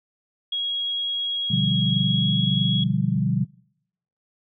sine tone with pitch glide, 3303 to 3326 Hz, G#7 to G#7, -10 to +2 cents, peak -23 dBFS, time 0.52-2.84 s, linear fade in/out 5 ms, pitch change +12 cents, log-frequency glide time 1.86-2.38 s
sine chord, G dominant seventh, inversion first, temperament equal, 123.47 / 146.83 / 174.61 / 196 Hz, B2 / D3 / F3 / G3, 0 / 0 / 0 / 0 cents, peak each -25 dBFS, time 1.5-3.45 s, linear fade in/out 10 ms
effects noise-tail reverb RT60 0.8 s tail -26 dB re dry

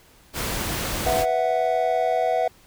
pink noise, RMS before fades -27 dBFS, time 0.33-1.26 s, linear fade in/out 50 ms
triangle chord, B suspended fourth, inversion none, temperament equal, 493.9 / 659.3 / 740 Hz, B4 / E5 / F#5, 0 / 0 / 0 cents, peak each -24 / -21 / -21 dBFS, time 1.06-2.48 s, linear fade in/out 5 ms
effects pink hiss -54 dBFS RMS until 2.66 s

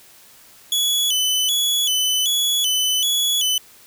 sawtooth tone with vibrato, 3195 Hz, G7, 32 cents sharp, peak -14 dBFS, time 0.72-3.58 s, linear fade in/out 2 ms, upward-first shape square, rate 1.3 Hz, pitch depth 100 cents each way, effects white hiss -48 dBFS RMS until 3.86 s

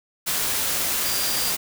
sine tone in noise, 4760 Hz, D8, 22 cents sharp, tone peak -29 dBFS, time 1.04-1.52 s, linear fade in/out 20 ms, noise white, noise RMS -24 dBFS, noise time 0.26-1.57 s, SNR -8 dB, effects none

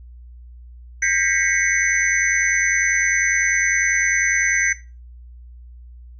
sine tone cluster, 1597 / 1915 / 2005 / 2193 / 6080 Hz, G6 / A#6 / B6 / C#7 / F#8, +32 / +46 / +26 / -19 / +46 cents, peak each -23 dBFS, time 1.02-4.73 s, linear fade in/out 5 ms, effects noise-tail reverb RT60 0.3 s tail -17 dB re dry + added 60 Hz sine -38 dBFS peak until 6.19 s

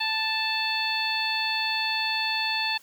harmonic tone, 880 Hz, A5, in tune, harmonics 1 / 2 / 3 / 4 / 5, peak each -31 / -32 / -29 / -32 / -30 dBFS, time 0-2.78 s, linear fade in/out 10 ms, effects white hiss -55 dBFS RMS until 2.82 s

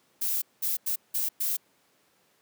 violet noise bursts at uneven times, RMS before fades -28 dBFS, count 5, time 0.21-0.42 / 0.62-0.77 / 0.86-0.96 / 1.14-1.29 / 1.4-1.57 s, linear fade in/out 10 ms, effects pink hiss -66 dBFS RMS until 2.41 s + high-pass 200 Hz 12 dB/octave

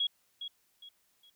sine tone with echo, 3318 Hz, G#7, 2 cents flat, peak -27 dBFS, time 0-0.07 s, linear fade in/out 5 ms, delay 410 ms, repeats 3, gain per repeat -10 dB, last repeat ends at 1.3 s, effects white hiss -72 dBFS RMS until 1.35 s

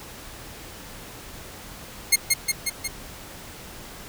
10% pulse tone with echo, 2141 Hz, C7, 39 cents sharp, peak -4 dBFS, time 2.12-2.16 s, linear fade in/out 10 ms, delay 180 ms, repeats 4, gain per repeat -3 dB, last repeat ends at 2.88 s, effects pink hiss -41 dBFS RMS until 4.08 s

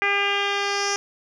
10% pulse tone with low-pass filter sweep, 401.9 Hz, G4, 43 cents sharp, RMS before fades -23 dBFS, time 0.02-0.96 s, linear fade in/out 0 ms, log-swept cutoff 2200 to 5900 Hz, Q 3.7, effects none

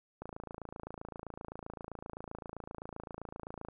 click train, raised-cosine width 1 ms, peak -28 dBFS, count 97, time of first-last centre 0.22-3.686 s, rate 27.7 Hz, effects none

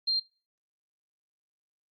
sine tone, 4186 Hz, C8, in tune, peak -24 dBFS, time 0.07-0.2 s, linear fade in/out 10 ms, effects noise-tail reverb RT60 0.3 s tail -20 dB re dry + Opus 48 kbps

